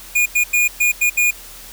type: tone bursts at uneven times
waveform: square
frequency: 2443 Hz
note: D#7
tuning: 32 cents flat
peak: -13 dBFS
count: 6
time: 0.15-0.26 / 0.35-0.44 / 0.53-0.68 / 0.8-0.92 / 1.01-1.1 / 1.17-1.31 s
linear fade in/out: 10 ms
effects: added 40 Hz sine -43 dBFS peak until 1.72 s + white hiss -38 dBFS RMS until 1.72 s